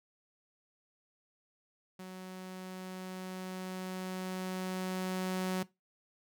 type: tone with level ramp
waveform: sawtooth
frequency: 185.7 Hz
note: F#3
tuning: 7 cents sharp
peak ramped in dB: -40 to -27 dBFS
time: 1.99-5.63 s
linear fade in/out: 5 ms
effects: noise-tail reverb RT60 0.2 s tail -19 dB re dry